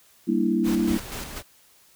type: chord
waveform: sine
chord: E half-diminished seventh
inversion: first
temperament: equal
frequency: 196 / 233.1 / 293.7 / 329.6 Hz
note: G3 / Bb3 / D4 / E4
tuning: 0 / 0 / 0 / 0 cents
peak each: -26 / -24 / -28 / -24 dBFS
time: 0.27-0.98 s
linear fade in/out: 20 ms
type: noise with tremolo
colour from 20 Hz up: pink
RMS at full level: -33 dBFS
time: 0.63-1.43 s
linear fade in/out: 50 ms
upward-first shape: square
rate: 4.1 Hz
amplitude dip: 45%
effects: white hiss -57 dBFS RMS until 1.95 s